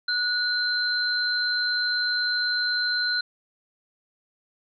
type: tone pair together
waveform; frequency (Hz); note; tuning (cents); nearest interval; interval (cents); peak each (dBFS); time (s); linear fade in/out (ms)
sine; 1466 / 4106; F#6 / C8; -16 / -33; octave + tritone; 1783; -25; 0.08-3.21; 5
effects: none